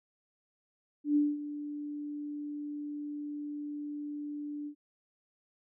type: tone with ADSR envelope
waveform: sine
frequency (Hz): 293.7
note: D4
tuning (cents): 0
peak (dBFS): -22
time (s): 1.04-4.75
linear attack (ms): 120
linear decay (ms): 210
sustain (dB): -14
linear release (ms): 83
effects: none